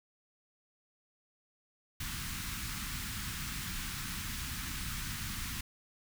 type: band-stop noise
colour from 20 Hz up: pink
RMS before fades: -39 dBFS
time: 2-5.61 s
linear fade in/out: 5 ms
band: 240 to 1200 Hz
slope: 24 dB/octave
effects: none